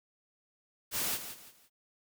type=noise with echo; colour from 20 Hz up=white; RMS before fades=-33 dBFS; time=0.91-1.19 s; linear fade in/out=50 ms; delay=170 ms; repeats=3; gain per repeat=-10 dB; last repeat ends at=1.7 s; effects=none